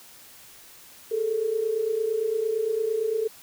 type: tone pair together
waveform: sine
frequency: 417.9 / 446.7 Hz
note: G#4 / A4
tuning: +11 / +26 cents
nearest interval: minor second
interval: 115 cents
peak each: -29 / -24 dBFS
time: 1.11-3.28 s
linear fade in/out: 10 ms
effects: white hiss -49 dBFS RMS until 3.42 s